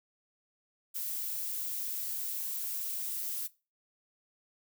violet noise with amplitude modulation, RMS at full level -35 dBFS, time 0.94-3.48 s, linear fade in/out 20 ms, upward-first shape sine, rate 205 Hz, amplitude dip 25%, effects noise-tail reverb RT60 0.3 s tail -20 dB re dry

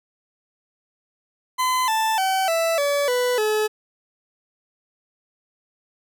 40% pulse tone with pitch steps, 1019 / 882 / 763.4 / 660.7 / 571.9 / 495 / 428.4 Hz, C6 / A5 / G5 / E5 / D5 / B4 / A4, -46 / +4 / -46 / +4 / -46 / +4 / -46 cents, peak -18 dBFS, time 1.58-3.68 s, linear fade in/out 20 ms, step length 300 ms, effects none

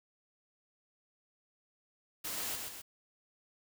white noise with echo, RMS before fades -39 dBFS, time 2.24-2.56 s, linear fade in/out 10 ms, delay 130 ms, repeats 2, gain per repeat -4 dB, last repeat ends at 2.82 s, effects none

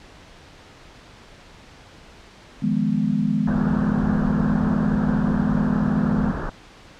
sine chord, F half-diminished seventh, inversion third, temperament equal, 155.56 / 174.61 / 207.7 / 246.9 Hz, Eb3 / F3 / Ab3 / Cb4, 0 / 0 / 0 / 0 cents, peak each -26 / -27 / -21 / -24 dBFS, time 2.62-6.32 s, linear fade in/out 10 ms
pink low-pass noise, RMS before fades -28 dBFS, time 3.47-6.5 s, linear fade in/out 5 ms, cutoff 1700 Hz, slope 96 dB/octave
effects pink hiss -46 dBFS RMS until 6.99 s + low-pass 5000 Hz 12 dB/octave

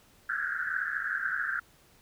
white band-pass noise, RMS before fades -32 dBFS, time 0.29-1.6 s, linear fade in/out 5 ms, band 1400 to 1700 Hz, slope 96 dB/octave, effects pink hiss -61 dBFS RMS until 2.01 s

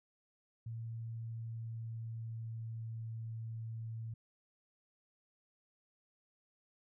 sine tone with pitch glide, 114.2 to 112.95 Hz, A#2 to A2, -35 to +46 cents, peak -40 dBFS, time 0.66-4.14 s, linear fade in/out 5 ms, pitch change -19 cents, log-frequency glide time 1.11-3.09 s, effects none

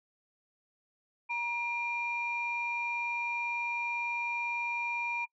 sine tone pair together, 950 / 2394 Hz, A#5 / D7, +33 / +33 cents, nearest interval octave + major third, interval 1600 cents, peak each -34 / -32 dBFS, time 1.29-5.26 s, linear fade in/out 20 ms, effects noise-tail reverb RT60 0.1 s tail -23 dB re dry + tanh soft clip ceiling -24 dBFS

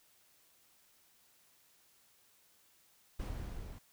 brown noise with level ramp, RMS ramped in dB -38 to -48 dBFS, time 3.19-3.79 s, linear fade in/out 10 ms, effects white hiss -68 dBFS RMS until 3.92 s

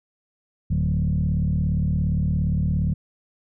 sine tone with frequency modulation, 120.5 Hz, B2, 42 cents flat, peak -18 dBFS, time 0.7-2.94 s, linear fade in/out 10 ms, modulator 37.3 Hz, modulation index 1.8, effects tanh soft clip ceiling -14 dBFS

